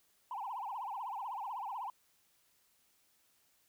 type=tone with vibrato; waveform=sine; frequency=895 Hz; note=A5; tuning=29 cents sharp; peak=-37 dBFS; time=0.31-1.9 s; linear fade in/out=2 ms; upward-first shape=triangle; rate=16 Hz; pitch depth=290 cents each way; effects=tanh soft clip ceiling -34 dBFS + white hiss -72 dBFS RMS until 3.68 s